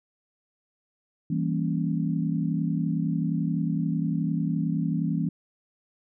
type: chord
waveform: sine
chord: E diminished seventh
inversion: none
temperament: equal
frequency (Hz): 164.81 / 196 / 233.1 / 277.2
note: E3 / G3 / Bb3 / Db4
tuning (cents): 0 / 0 / 0 / 0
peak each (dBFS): -26 / -31 / -31 / -31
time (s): 1.3-5.29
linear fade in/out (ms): 5
effects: none